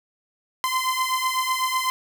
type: beating tone pair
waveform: sawtooth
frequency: 1028 / 1036 Hz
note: C6 / C6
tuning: -31 / -17 cents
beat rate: 8 Hz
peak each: -21 dBFS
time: 0.64-1.9 s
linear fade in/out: 0 ms
effects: none